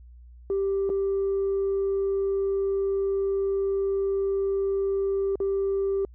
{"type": "tone with dropouts", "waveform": "sine", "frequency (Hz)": 392, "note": "G4", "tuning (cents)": 0, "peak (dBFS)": -21, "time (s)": [0.5, 6.05], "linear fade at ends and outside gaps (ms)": 1, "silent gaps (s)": [[0.893, 0.9], [5.356, 5.402]], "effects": ["tanh soft clip ceiling -20 dBFS", "added 60 Hz sine -45 dBFS peak until 6.14 s"]}